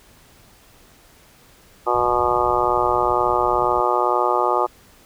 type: harmonic tone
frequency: 122.1 Hz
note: B2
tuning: 19 cents flat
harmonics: 3 / 4 / 5 / 6 / 7 / 8 / 9 / 10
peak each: -24 / -25 / -25 / -26 / -22 / -28 / -25 / -23 dBFS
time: 1.86-4.67 s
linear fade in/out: 20 ms
type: low-pass noise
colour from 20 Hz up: pink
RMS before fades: -36 dBFS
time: 1.94-3.81 s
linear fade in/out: 10 ms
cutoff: 180 Hz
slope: 24 dB/octave
effects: pink hiss -51 dBFS RMS until 5.05 s